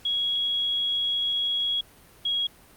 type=tone pair in turn; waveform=sine; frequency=3322 / 3306 Hz; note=G#7 / G#7; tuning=0 / -9 cents; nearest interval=unison; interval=9 cents; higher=first; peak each=-23 dBFS; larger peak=neither; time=0.05-1.81 / 2.25-2.47 s; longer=first; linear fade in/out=5 ms; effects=pink hiss -53 dBFS RMS until 2.76 s + Opus 48 kbps